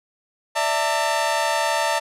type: chord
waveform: sawtooth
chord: D suspended second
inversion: none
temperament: equal with one note detuned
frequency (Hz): 587.3 / 659.3 / 900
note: D5 / E5 / A5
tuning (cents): 0 / 0 / +39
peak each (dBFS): -22 / -21 / -18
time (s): 0.55-2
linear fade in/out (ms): 20
effects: low-pass 10000 Hz 12 dB/octave

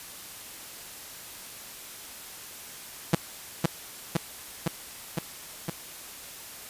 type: tone with echo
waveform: sawtooth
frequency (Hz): 166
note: E3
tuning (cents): +12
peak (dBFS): -13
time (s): 3.13-3.15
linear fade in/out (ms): 5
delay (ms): 510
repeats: 5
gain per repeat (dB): -2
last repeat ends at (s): 5.7
effects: white hiss -43 dBFS RMS until 6.69 s + resampled to 32000 Hz

